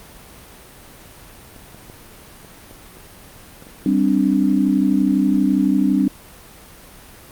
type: clicks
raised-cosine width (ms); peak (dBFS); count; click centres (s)
2; -27; 12; 1.563 / 1.746 / 1.899 / 2.448 / 2.711 / 2.97 / 3.624 / 3.669 / 4.531 / 4.942 / 5.014 / 5.12
type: chord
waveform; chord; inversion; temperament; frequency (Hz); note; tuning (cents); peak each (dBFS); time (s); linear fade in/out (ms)
sine; G suspended fourth; none; equal; 196 / 261.6 / 293.7; G3 / C4 / D4; 0 / 0 / 0; -18; 3.86-6.08; 2
effects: pink hiss -42 dBFS RMS until 7.31 s + Opus 32 kbps